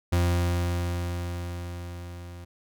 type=tone with level ramp; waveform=40% pulse; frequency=87.31 Hz; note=F2; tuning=in tune; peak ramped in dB=-19 to -39 dBFS; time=0.12-2.45 s; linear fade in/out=10 ms; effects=none